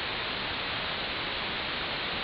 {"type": "low-pass noise", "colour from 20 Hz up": "white", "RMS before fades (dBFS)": -33, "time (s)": [0, 2.23], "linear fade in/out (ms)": 0, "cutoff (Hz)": 4200, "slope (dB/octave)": 96, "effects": []}